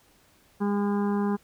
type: harmonic tone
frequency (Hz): 203.2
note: G#3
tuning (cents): -38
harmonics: 1 / 2 / 4 / 5 / 6 / 7 / 8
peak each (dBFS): -24 / -30 / -36 / -37 / -43 / -46 / -46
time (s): 0.6-1.37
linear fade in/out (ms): 20
effects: pink hiss -61 dBFS RMS until 1.43 s